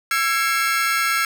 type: tone cluster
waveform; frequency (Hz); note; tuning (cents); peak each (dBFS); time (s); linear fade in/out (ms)
40% pulse; 1342 / 1648 / 2148 / 2278; E6 / G#6 / C7 / C#7; +31 / -14 / +45 / +47; -20 / -23 / -24 / -28; 0.11-1.25; 2
effects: none